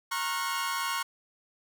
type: chord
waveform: sawtooth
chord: Gb major seventh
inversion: first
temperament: equal with one note detuned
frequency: 932.3 / 1091.6 / 1396.9 / 1480 Hz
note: Bb5 / Db6 / F6 / Gb6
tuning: 0 / -27 / 0 / 0 cents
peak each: -32 / -28 / -34 / -34 dBFS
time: 0.11-1.03 s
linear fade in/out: 10 ms
effects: none